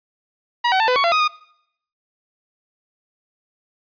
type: tone with pitch steps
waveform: sawtooth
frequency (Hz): 958 / 757 / 890 / 502 / 1117 / 682 / 1250 / 1229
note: A#5 / F#5 / A5 / B4 / C#6 / F5 / D#6 / D#6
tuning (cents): +47 / +39 / +20 / +28 / +13 / -41 / +8 / -22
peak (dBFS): -11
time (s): 0.64-1.28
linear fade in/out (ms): 10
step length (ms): 80
effects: noise-tail reverb RT60 0.7 s tail -22 dB re dry + resampled to 11025 Hz